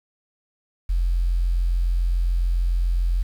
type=tone; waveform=sine; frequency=43.55 Hz; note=F1; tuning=4 cents flat; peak=-17 dBFS; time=0.89-3.23 s; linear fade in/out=10 ms; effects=tanh soft clip ceiling -13 dBFS + 8-bit